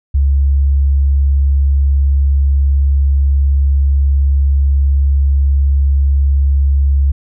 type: tone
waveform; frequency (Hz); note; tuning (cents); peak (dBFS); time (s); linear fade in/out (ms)
sine; 69.3; C#2; 0; -8; 0.14-7.12; 10
effects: none